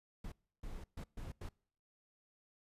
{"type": "noise bursts at uneven times", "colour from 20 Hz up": "brown", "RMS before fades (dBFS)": -45, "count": 5, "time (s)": [[0.24, 0.32], [0.63, 0.84], [0.97, 1.04], [1.17, 1.32], [1.41, 1.49]], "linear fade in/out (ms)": 5, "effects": ["noise-tail reverb RT60 0.6 s tail -26 dB re dry", "resampled to 32000 Hz"]}